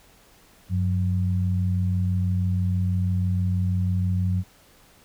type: tone pair together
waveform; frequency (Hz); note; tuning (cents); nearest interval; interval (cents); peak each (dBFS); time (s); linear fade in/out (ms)
sine; 94.7 / 180.85; F#2 / F#3; +41 / -39; major seventh; 1120; -21 / -27; 0.69-4.44; 50
effects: pink hiss -55 dBFS RMS until 5.04 s